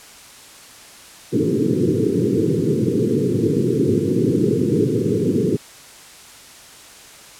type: band-pass noise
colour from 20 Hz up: white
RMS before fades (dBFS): -18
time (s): 1.32-5.57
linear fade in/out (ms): 20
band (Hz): 100 to 460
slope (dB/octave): 96
effects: white hiss -42 dBFS RMS until 7.39 s + low-pass 10000 Hz 12 dB/octave